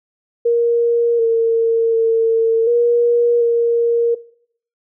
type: tone with pitch steps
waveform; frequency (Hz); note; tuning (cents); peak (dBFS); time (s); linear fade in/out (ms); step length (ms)
sine; 470.1 / 456.8 / 453.1 / 475.2 / 468.4; A#4 / A#4 / A#4 / A#4 / A#4; +15 / -35 / -49 / +33 / +8; -11; 0.45-4.15; 10; 740
effects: noise-tail reverb RT60 0.6 s tail -20 dB re dry